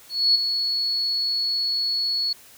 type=tone with ADSR envelope; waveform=sine; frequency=4382 Hz; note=C#8; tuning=21 cents flat; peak=-13 dBFS; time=0.09-2.33 s; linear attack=260 ms; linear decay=11 ms; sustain=-8 dB; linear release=5 ms; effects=white hiss -49 dBFS RMS until 2.57 s